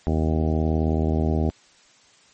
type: harmonic tone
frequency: 78.9 Hz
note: D#2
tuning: 25 cents sharp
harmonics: 1 / 2 / 3 / 4 / 5 / 6 / 7 / 8 / 9 / 10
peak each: -22 / -26 / -26 / -29 / -30 / -35 / -39 / -34 / -37 / -38 dBFS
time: 0.07-1.5 s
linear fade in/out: 0 ms
effects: white hiss -55 dBFS RMS until 2.33 s + MP3 32 kbps